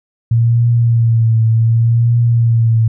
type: tone with vibrato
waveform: sine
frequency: 115.3 Hz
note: A#2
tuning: 19 cents flat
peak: -8 dBFS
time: 0.31-2.88 s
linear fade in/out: 5 ms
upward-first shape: triangle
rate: 0.67 Hz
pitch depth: 52 cents each way
effects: none